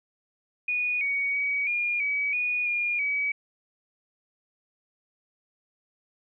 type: tone with pitch steps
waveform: sine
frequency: 2463 / 2243 / 2264 / 2420 / 2276 / 2461 / 2421 / 2275 Hz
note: D#7 / C#7 / C#7 / D#7 / C#7 / D#7 / D#7 / C#7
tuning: -18 / +20 / +36 / -49 / +45 / -20 / -48 / +44 cents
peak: -24 dBFS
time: 0.68-3.32 s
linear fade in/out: 5 ms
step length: 330 ms
effects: none